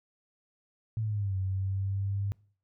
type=linear two-way sweep; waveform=sine; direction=down then up; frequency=112.3 to 94.5 to 100.2 Hz; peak=-28 dBFS; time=0.97-2.32 s; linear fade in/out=0 ms; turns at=1.37 s; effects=noise-tail reverb RT60 0.5 s tail -25 dB re dry